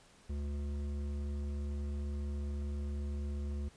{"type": "tone with hard clipping", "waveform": "sine", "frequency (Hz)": 71.8, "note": "D2", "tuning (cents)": -39, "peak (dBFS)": -37, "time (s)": [0.29, 3.69], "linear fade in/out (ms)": 10, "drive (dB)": 11, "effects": ["pink hiss -62 dBFS RMS until 3.76 s", "resampled to 22050 Hz"]}